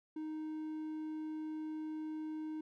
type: tone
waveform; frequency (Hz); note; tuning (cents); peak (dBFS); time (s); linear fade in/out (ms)
triangle; 311.1; D#4; 0; -37; 0.16-2.61; 5
effects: none